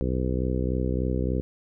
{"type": "harmonic tone", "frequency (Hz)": 63.4, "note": "B1", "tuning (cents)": 46, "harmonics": [1, 2, 3, 4, 5, 6, 7, 8], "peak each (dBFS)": [-27, -30, -32, -33, -34, -35, -35, -36], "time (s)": [0.01, 1.41], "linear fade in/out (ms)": 0, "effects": []}